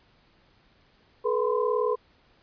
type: tone cluster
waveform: sine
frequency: 428.3 / 489.1 / 1007 / 1045 Hz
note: A4 / B4 / B5 / C6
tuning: -47 / -17 / +33 / -2 cents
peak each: -26 / -26 / -32 / -33 dBFS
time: 1.24-1.96 s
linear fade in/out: 20 ms
effects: pink hiss -62 dBFS RMS until 2.42 s + resampled to 11025 Hz